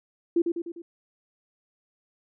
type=tone with echo; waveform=sine; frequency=340 Hz; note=F4; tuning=46 cents flat; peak=-18 dBFS; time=0.36-0.42 s; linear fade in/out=5 ms; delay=100 ms; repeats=4; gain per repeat=-5 dB; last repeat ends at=0.82 s; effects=none